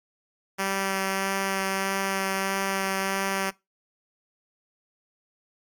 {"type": "tone with vibrato", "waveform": "5% pulse", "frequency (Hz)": 193.7, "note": "G3", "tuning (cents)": -20, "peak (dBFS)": -14, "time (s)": [0.58, 3.51], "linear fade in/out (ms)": 20, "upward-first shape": "sine", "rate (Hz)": 1.6, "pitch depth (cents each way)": 9, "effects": ["noise-tail reverb RT60 0.2 s tail -20 dB re dry", "Opus 48 kbps"]}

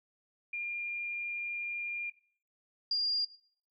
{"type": "tone pair in turn", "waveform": "sine", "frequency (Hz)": [2404, 4808], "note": ["D7", "D8"], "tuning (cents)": [40, 40], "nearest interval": "octave", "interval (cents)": 1200, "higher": "second", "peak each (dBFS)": [-34, -27], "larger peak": "second", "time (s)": [[0.53, 2.1], [2.91, 3.25]], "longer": "first", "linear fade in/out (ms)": 5, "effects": ["noise-tail reverb RT60 0.5 s tail -18 dB re dry"]}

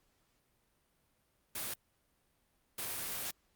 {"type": "noise bursts at uneven times", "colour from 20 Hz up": "white", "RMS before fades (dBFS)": -39, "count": 2, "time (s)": [[1.55, 1.74], [2.78, 3.31]], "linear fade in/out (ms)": 5, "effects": ["pink hiss -75 dBFS RMS until 3.55 s", "Opus 48 kbps"]}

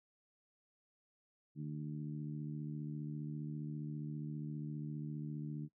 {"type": "harmonic tone", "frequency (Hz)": 74.9, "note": "D2", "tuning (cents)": 35, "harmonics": [2, 3, 4, 5], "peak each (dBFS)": [-41, -47, -48, -61], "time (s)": [1.55, 5.69], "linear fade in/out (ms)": 50, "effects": ["noise-tail reverb RT60 0.1 s tail -23 dB re dry"]}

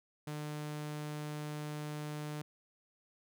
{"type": "tone", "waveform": "sawtooth", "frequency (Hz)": 150, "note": "D3", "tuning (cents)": 37, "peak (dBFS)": -35, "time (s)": [0.27, 2.42], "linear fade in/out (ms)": 5, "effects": []}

